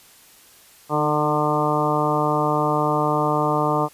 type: harmonic tone with a mistuned harmonic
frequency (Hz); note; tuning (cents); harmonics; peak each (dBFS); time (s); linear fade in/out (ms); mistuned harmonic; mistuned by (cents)
150; D3; +37; 1 / 2 / 3 / 4 / 5 / 6 / 7 / 8; -26 / -26 / -26 / -26 / -26 / -26 / -26 / -26; 0.89-3.89; 50; 2; +21
effects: white hiss -50 dBFS RMS until 3.93 s + resampled to 32000 Hz